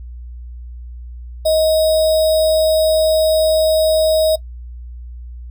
sine tone with sample-and-hold, 631 Hz, D#5, 24 cents sharp, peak -11 dBFS, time 1.45-4.36 s, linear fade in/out 10 ms, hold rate 4410 Hz, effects noise-tail reverb RT60 0.1 s tail -18 dB re dry + added 60 Hz sine -29 dBFS peak until 5.5 s

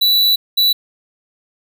square tone bursts at uneven times, 3951 Hz, B7, in tune, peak -11 dBFS, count 2, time 0.01-0.36 / 0.57-0.73 s, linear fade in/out 10 ms, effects none

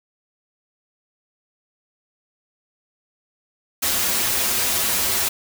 white noise with comb filter, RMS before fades -21 dBFS, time 3.82-5.29 s, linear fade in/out 10 ms, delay 6.7 ms, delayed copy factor -0.7, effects none

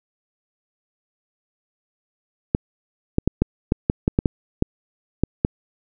clicks, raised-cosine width 3 ms, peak -3 dBFS, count 12, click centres 2.549 / 3.184 / 3.276 / 3.42 / 3.721 / 3.899 / 4.079 / 4.189 / 4.258 / 4.624 / 5.236 / 5.449 s, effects none

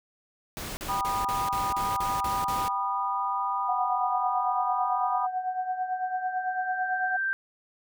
pink noise bursts, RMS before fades -36 dBFS, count 9, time 0.57-2.682 s, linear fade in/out 0 ms, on 200 ms, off 39 ms
sine chord, G augmented, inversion none, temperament just, 784 / 980 / 1225 Hz, G5 / B5 / D#6, 0 / -14 / -27 cents, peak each -32 / -29 / -30 dBFS, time 0.88-5.27 s, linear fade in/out 20 ms
sine tone with tremolo, 740 Hz, F#5, in tune, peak -24 dBFS, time 3.68-7.17 s, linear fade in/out 10 ms, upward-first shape triangle, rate 9 Hz, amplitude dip 75%
sine tone with exponential growth, 1568 Hz, G6, in tune, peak -24 dBFS, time 4.11-7.33 s, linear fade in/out 0 ms, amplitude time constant 700 ms
effects none

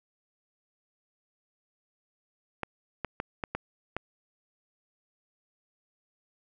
clicks, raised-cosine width 0.5 ms, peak -16 dBFS, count 6, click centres 2.633 / 3.047 / 3.201 / 3.438 / 3.55 / 3.966 s, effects none

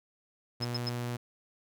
sawtooth tone, 120.9 Hz, B2, 36 cents flat, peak -29 dBFS, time 0.6-1.17 s, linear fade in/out 10 ms
sine tone bursts, 5140 Hz, E8, 45 cents flat, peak -31 dBFS, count 3, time 0.62-0.893 s, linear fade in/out 5 ms, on 27 ms, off 96 ms
effects none

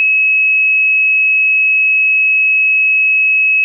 sine tone, 2570 Hz, E7, 45 cents flat, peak -8 dBFS, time 0-3.64 s, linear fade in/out 0 ms, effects none

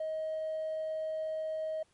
sine tone with hard clipping, 630 Hz, D#5, 21 cents sharp, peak -33 dBFS, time 0-1.83 s, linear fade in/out 5 ms, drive 1 dB, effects pink hiss -70 dBFS RMS until 1.93 s + MP3 48 kbps

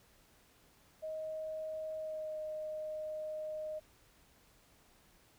sine tone with pitch glide, 628 to 618.3 Hz, D#5 to D#5, +16 to -11 cents, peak -38 dBFS, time 1.02-3.8 s, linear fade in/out 20 ms, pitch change -27 cents, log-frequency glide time 1.98-2.4 s, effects pink hiss -66 dBFS RMS until 5.38 s

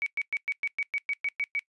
sine tone bursts, 2263 Hz, C#7, 35 cents sharp, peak -26 dBFS, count 11, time 0.02-1.593 s, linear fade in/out 0 ms, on 43 ms, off 110 ms, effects noise-tail reverb RT60 0.1 s tail -21 dB re dry + resampled to 24000 Hz

